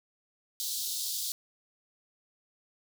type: high-pass noise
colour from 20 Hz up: pink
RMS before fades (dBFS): -34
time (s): 0.6-1.32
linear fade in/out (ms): 0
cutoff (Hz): 3600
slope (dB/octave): 48
effects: none